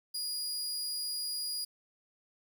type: tone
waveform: sawtooth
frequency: 4878 Hz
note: D#8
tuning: 35 cents flat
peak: -31 dBFS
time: 0.14-1.65 s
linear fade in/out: 10 ms
effects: 10-bit